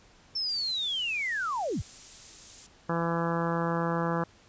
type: linear sweep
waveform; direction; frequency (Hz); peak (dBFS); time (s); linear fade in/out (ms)
sine; down; 5380 to 36.71; -28; 0.35-1.82; 10
type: noise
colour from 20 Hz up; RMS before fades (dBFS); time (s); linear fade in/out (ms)
violet; -39; 0.48-2.67; 10
type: harmonic tone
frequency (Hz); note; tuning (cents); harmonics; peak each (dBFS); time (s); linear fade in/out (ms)
167.9; E3; +32; 1 / 2 / 3 / 4 / 5 / 6 / 7 / 8 / 9 / 10; -30 / -35 / -33 / -39 / -37 / -36 / -37 / -39 / -43 / -42; 2.89-4.24; 5
effects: pink hiss -58 dBFS RMS until 4.48 s + resampled to 16000 Hz